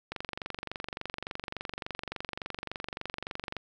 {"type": "click train", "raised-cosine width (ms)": 0.3, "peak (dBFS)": -19, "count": 82, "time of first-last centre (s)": [0.12, 3.567], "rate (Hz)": 23.5, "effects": []}